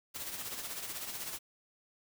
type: noise with tremolo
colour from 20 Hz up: white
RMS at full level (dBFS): -39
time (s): 0.14-1.39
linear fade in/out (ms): 20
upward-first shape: sine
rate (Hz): 16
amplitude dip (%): 50
effects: none